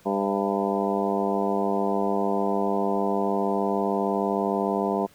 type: harmonic tone with a mistuned harmonic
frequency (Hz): 99.8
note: G2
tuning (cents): +32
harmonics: 2 / 3 / 4 / 5 / 6 / 7 / 8 / 9 / 10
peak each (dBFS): -28 / -32 / -28 / -31 / -35 / -29 / -35 / -32 / -35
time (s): 0.05-5.07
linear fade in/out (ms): 20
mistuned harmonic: 7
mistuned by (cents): -33
effects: pink hiss -56 dBFS RMS until 5.14 s